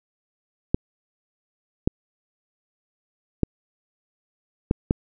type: clicks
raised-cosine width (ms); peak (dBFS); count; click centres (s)
3; -5; 5; 0.745 / 1.875 / 3.433 / 4.711 / 4.909
effects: none